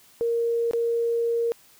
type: tone with dropouts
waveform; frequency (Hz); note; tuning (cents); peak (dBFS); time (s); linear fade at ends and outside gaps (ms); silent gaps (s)
sine; 466.2; A#4; 0; -21; 0.21-1.52; 0; 0.711-0.734
effects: white hiss -55 dBFS RMS until 1.79 s